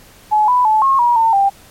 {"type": "tone with pitch steps", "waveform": "sine", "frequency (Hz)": [851, 992, 866, 1081, 958, 903, 791], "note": ["G#5", "B5", "A5", "C#6", "A#5", "A5", "G5"], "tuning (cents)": [42, 7, -28, -44, 47, 45, 15], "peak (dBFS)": -9, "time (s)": [0.31, 1.5], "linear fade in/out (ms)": 20, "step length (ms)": 170, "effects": ["pink hiss -44 dBFS RMS until 1.7 s", "MP3 64 kbps"]}